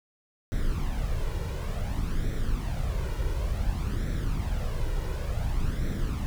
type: noise with flanger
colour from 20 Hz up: brown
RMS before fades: -28 dBFS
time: 0.52-6.26 s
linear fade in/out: 0 ms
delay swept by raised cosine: 0.52 to 2.12 ms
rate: 0.56 Hz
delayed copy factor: +0.6
effects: none